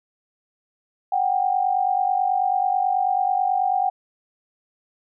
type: tone pair together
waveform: sine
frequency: 740 / 789.2 Hz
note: F#5 / G5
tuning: 0 / +11 cents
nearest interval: minor second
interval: 111 cents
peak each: -21 dBFS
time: 1.12-3.9 s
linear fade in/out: 5 ms
effects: none